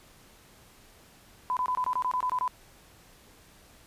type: tone bursts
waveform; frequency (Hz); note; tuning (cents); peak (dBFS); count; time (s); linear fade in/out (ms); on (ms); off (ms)
sine; 1004; B5; +28; -25; 11; 1.5-2.478; 0; 68; 23
effects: pink hiss -56 dBFS RMS until 3.86 s + resampled to 32000 Hz